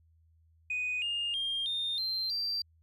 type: tone with pitch steps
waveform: sine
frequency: 2489 / 2826 / 3209 / 3644 / 4138 / 4699 Hz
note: D#7 / F7 / G7 / A#7 / C8 / D8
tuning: 0 / +20 / +40 / -40 / -20 / 0 cents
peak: -29 dBFS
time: 0.7-2.62 s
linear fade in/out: 5 ms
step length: 320 ms
effects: tanh soft clip ceiling -27 dBFS + added 81 Hz sine -62 dBFS peak until 2.82 s